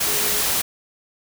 sine tone in noise, 420 Hz, G#4, 19 cents sharp, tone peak -32 dBFS, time 0.07-0.42 s, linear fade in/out 10 ms, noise white, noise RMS -21 dBFS, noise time 0-0.62 s, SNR -14 dB, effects none

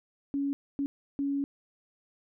sine tone bursts at uneven times, 280 Hz, C#4, 18 cents sharp, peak -27 dBFS, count 3, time 0.34-0.53 / 0.79-0.86 / 1.19-1.44 s, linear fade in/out 0 ms, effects none

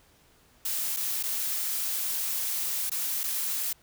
blue noise with dropouts, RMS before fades -30 dBFS, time 0.65-3.73 s, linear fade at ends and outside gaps 5 ms, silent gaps 0.965-0.969 / 1.229-1.235 / 2.897-2.915 / 3.234-3.238 s, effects pink hiss -61 dBFS RMS until 3.82 s

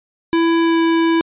square tone with pitch glide, 332.3 to 330.2 Hz, E4 to E4, +14 to +3 cents, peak -13 dBFS, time 0.33-1.21 s, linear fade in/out 0 ms, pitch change -11 cents, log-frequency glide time 0.61-0.79 s, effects resampled to 8000 Hz

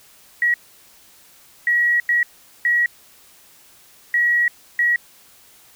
sine tone bursts at uneven times, 1914 Hz, A#6, 45 cents sharp, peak -14 dBFS, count 6, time 0.42-0.54 / 1.67-2 / 2.09-2.23 / 2.65-2.86 / 4.14-4.48 / 4.79-4.96 s, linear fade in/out 2 ms, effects white hiss -50 dBFS RMS until 5.75 s

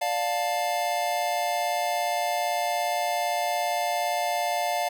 square chord, D minor, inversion none, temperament just, 587.3 / 704.8 / 881 Hz, D5 / F5 / A5, 0 / +16 / +2 cents, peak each -32 / -27 / -32 dBFS, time 0.01-4.89 s, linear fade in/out 10 ms, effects none

